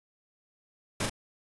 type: noise with echo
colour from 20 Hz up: pink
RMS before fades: -30 dBFS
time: 1-1.06 s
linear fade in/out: 5 ms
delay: 37 ms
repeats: 1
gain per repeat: -3 dB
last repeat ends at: 1.097 s
effects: resampled to 24000 Hz